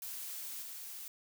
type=noise with level steps; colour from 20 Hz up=blue; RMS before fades=-43 / -46 dBFS; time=0.02-1.08 s; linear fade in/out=2 ms; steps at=0.62 s; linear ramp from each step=2 ms; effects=none